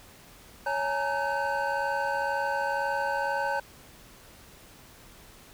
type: tone cluster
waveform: triangle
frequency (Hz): 557 / 842 / 924 / 1529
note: C#5 / G#5 / A#5 / G6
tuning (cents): +8 / +24 / -16 / -44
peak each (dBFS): -30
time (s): 0.66-3.6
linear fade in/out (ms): 5
effects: pink hiss -52 dBFS RMS until 5.53 s